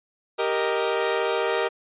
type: chord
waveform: sawtooth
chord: Eb major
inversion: first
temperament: equal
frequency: 392 / 466.2 / 622.3 Hz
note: G4 / Bb4 / Eb5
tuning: 0 / 0 / 0 cents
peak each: -23 / -21 / -24 dBFS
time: 0.38-1.69 s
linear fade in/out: 20 ms
effects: resampled to 8000 Hz